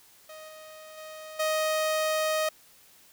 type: tone with level steps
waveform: sawtooth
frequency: 625 Hz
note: D#5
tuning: 8 cents sharp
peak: -39 / -41 / -37 / -21 dBFS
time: 0.29-2.49 s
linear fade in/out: 5 ms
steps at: 0.48 / 0.97 / 1.39 s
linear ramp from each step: 10 ms
effects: white hiss -57 dBFS RMS until 3.12 s